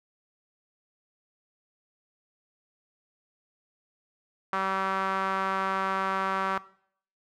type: tone with band-pass filter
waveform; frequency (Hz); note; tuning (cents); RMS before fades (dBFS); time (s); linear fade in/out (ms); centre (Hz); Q
sawtooth; 191.9; G3; -37; -28; 4.53-6.58; 0; 1200; 3
effects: noise-tail reverb RT60 0.6 s tail -19 dB re dry